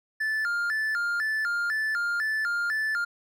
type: tone with vibrato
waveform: triangle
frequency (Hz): 1568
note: G6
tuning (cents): 0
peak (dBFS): -23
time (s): 0.2-3.05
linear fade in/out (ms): 10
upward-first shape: square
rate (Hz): 2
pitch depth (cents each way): 190
effects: none